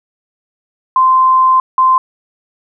sine tone bursts at uneven times, 1039 Hz, C6, 12 cents flat, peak -6 dBFS, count 2, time 0.96-1.6 / 1.78-1.98 s, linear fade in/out 2 ms, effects none

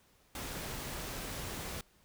pink noise, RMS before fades -41 dBFS, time 0.35-1.81 s, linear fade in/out 2 ms, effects pink hiss -67 dBFS RMS until 2.04 s

